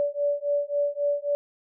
sine beating tone pair, 575 / 578.7 Hz, D5 / D5, -37 / -26 cents, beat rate 3.7 Hz, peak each -26 dBFS, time 0-1.35 s, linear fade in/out 0 ms, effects none

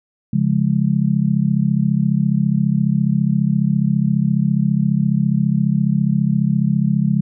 sine chord, Db major, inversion none, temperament just, 138.59 / 173.24 / 207.9 Hz, Db3 / F3 / Ab3, 0 / -14 / +2 cents, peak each -18 dBFS, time 0.33-7.21 s, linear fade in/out 5 ms, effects none

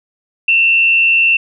sine tone with frequency modulation, 2700 Hz, E7, 41 cents sharp, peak -8 dBFS, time 0.48-1.37 s, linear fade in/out 5 ms, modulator 79.6 Hz, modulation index 0.69, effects none

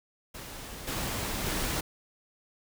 pink noise with level steps, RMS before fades -42 / -33 / -31 dBFS, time 0.34-1.81 s, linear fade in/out 10 ms, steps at 0.87 / 1.45 s, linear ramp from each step 10 ms, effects none

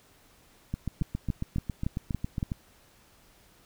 two click trains, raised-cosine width 5 ms, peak -16 / -18 dBFS, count 6 / 14, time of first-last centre 1.02-2.428 / 0.74-2.518 s, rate 3.55 / 7.31 Hz, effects pink hiss -60 dBFS RMS until 3.65 s

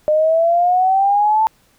sine exponential sweep, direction up, 605 to 889 Hz, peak -11 dBFS, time 0.08-1.47 s, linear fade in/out 0 ms, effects pink hiss -56 dBFS RMS until 1.78 s

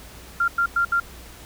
sine tone bursts at uneven times, 1388 Hz, F6, 11 cents flat, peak -17 dBFS, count 4, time 0.4-0.48 / 0.58-0.66 / 0.76-0.85 / 0.92-1 s, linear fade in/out 5 ms, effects added 60 Hz sine -45 dBFS peak until 1.45 s + pink hiss -44 dBFS RMS until 1.45 s

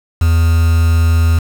triangle tone with quantisation, 82.7 Hz, E2, 6 cents sharp, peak -6 dBFS, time 0.21-1.39 s, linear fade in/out 5 ms, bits 4, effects none

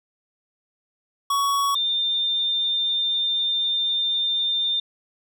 square / sine tone pair in turn, 1120 / 3604 Hz, C#6 / A7, +18 / +41 cents, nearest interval octave + minor sixth, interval 2023 cents, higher second, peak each -20 dBFS, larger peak neither, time 1.3-1.75 / 1.75-4.8 s, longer second, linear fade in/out 5 ms, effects none

